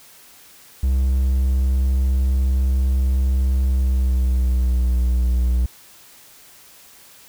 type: tone with pitch glide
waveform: triangle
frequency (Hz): 65.3 to 61.28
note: C2 to B1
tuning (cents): -3 to -13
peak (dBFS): -13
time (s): 0.83-5.66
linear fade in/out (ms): 5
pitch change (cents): -110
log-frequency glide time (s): 3.65-4.97
effects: white hiss -47 dBFS RMS until 7.28 s